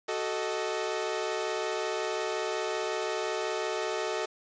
sawtooth chord, D# diminished, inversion first, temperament equal with one note detuned, 374.5 / 440 / 622.3 Hz, F#4 / A4 / D#5, +21 / 0 / 0 cents, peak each -31 / -29 / -31 dBFS, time 0.08-4.26 s, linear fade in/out 10 ms, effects resampled to 16000 Hz + 8-bit

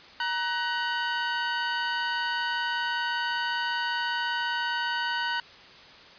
sawtooth tone pair together, 945 / 1500.1 Hz, A#5 / F#6, +23 / +23 cents, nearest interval minor sixth, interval 800 cents, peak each -26 / -25 dBFS, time 0.2-5.4 s, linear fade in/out 2 ms, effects white hiss -49 dBFS RMS until 6.18 s + resampled to 11025 Hz

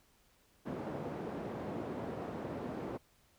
white band-pass noise, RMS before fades -41 dBFS, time 0.65-2.98 s, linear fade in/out 20 ms, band 120 to 480 Hz, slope 12 dB/octave, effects pink hiss -69 dBFS RMS until 3.38 s

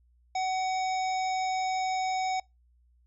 harmonic tone, 751 Hz, F#5, 26 cents sharp, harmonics 1 / 3 / 5 / 7 / 9, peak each -27 / -38 / -44 / -42 / -46 dBFS, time 0.35-2.4 s, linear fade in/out 5 ms, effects noise-tail reverb RT60 0.2 s tail -25 dB re dry + added 60 Hz sine -61 dBFS peak until 3.06 s

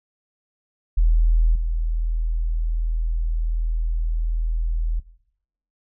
sine tone with level steps, 40.66 Hz, E1, 23 cents flat, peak -13 / -19 dBFS, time 0.97-5 s, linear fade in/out 10 ms, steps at 1.55 s, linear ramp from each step 5 ms, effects noise-tail reverb RT60 0.8 s tail -19 dB re dry

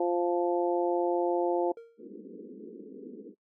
harmonic tone, 174.61 Hz, F3, in tune, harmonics 2 / 3 / 4 / 5, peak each -27 / -31 / -33 / -35 dBFS, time 0-1.72 s, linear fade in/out 5 ms
triangle tone with exponential decay, 462.5 Hz, A#4, 14 cents flat, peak -37 dBFS, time 1.77-2.08 s, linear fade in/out 2 ms, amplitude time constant 67 ms
white band-pass noise, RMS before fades -45 dBFS, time 1.97-3.35 s, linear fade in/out 50 ms, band 190 to 470 Hz, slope 96 dB/octave
effects noise-tail reverb RT60 0.1 s tail -20 dB re dry

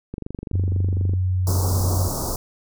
click train, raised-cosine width 3 ms, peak -17 dBFS, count 25, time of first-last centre 0.14-1.136 s, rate 24.1 Hz
sine tone with pitch glide, 92.5 to 91.75 Hz, F#2 to F#2, 0 to -14 cents, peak -18 dBFS, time 0.53-2.08 s, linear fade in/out 10 ms, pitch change -14 cents, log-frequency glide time 1.01-1.67 s
pink band-stop noise, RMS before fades -26 dBFS, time 1.47-2.36 s, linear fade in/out 2 ms, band 1200 to 4800 Hz, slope 48 dB/octave
effects none

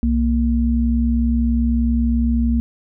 sine tone pair together, 63.7 / 233.1 Hz, C2 / A#3, -46 / 0 cents, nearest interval octave + minor seventh, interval 2246 cents, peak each -17 dBFS, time 0.03-2.6 s, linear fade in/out 0 ms, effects none

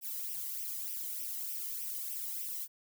violet noise with flanger, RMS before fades -39 dBFS, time 0.01-2.68 s, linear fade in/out 50 ms, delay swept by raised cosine 0.35 to 1.03 ms, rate 3.3 Hz, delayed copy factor +0.7, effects none

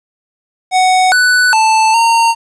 square tone with pitch steps, 743 / 1489 / 881 / 919 Hz, F#5 / F#6 / A5 / A#5, +7 / +11 / +2 / -25 cents, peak -8 dBFS, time 0.71-2.35 s, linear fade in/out 50 ms, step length 410 ms, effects resampled to 22050 Hz + 8-bit

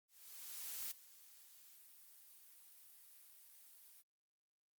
blue noise with ADSR envelope, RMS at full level -44 dBFS, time 0.08-4.03 s, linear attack 830 ms, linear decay 12 ms, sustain -18 dB, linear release 31 ms, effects Opus 48 kbps

